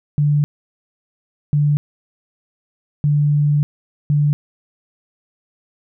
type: tone bursts at uneven times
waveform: sine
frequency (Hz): 146.83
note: D3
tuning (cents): 0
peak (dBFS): -12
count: 4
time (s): 0.18-0.44 / 1.53-1.77 / 3.04-3.63 / 4.1-4.33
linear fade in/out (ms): 0
effects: none